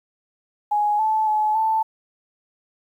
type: tone with pitch steps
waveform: sine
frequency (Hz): 834 / 871 / 855 / 882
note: G#5 / A5 / A5 / A5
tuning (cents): +7 / -18 / -50 / +4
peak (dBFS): -17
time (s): 0.71-1.83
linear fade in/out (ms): 10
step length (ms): 280
effects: 9-bit